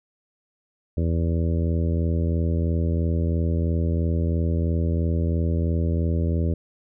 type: harmonic tone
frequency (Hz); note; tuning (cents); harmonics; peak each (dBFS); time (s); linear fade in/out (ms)
83; E2; +12; 1 / 2 / 3 / 4 / 5 / 6 / 7; -21 / -27 / -31 / -33 / -35 / -37 / -38; 0.97-6.54; 5
effects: none